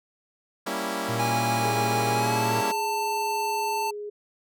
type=chord; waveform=10% pulse; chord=G diminished seventh; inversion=none; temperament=equal; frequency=196 / 233.1 / 277.2 / 329.6 Hz; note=G3 / Bb3 / Db4 / Fb4; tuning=0 / 0 / 0 / 0 cents; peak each=-25 dBFS; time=0.66-2.72 s; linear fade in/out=10 ms
type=tone with vibrato; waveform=40% pulse; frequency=116 Hz; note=A#2; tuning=8 cents flat; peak=-28 dBFS; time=1.08-2.62 s; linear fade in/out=20 ms; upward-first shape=sine; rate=1.1 Hz; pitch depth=20 cents each way
type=tone with pitch glide; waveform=square; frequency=825 to 889.3 Hz; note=G#5 to A5; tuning=-12 to +18 cents; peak=-26 dBFS; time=1.19-3.91 s; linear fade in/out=10 ms; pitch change=+130 cents; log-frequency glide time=2.12-2.55 s
type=tone; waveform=sine; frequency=415.3 Hz; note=G#4; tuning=in tune; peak=-32 dBFS; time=1.64-4.1 s; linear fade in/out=10 ms
effects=none